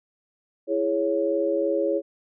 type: chord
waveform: sine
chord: C# minor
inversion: first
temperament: just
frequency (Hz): 332.6 / 415.8 / 554.4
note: E4 / G#4 / C#5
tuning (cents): +16 / +2 / 0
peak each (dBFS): -26 / -26 / -24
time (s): 0.67-2.02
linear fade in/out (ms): 50
effects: none